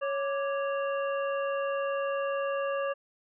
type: harmonic tone with a mistuned harmonic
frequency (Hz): 554.4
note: C#5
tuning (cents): 0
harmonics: 1 / 2 / 3 / 5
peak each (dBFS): -29 / -35 / -39 / -43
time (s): 0.01-2.94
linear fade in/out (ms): 20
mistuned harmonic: 2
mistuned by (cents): +97
effects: none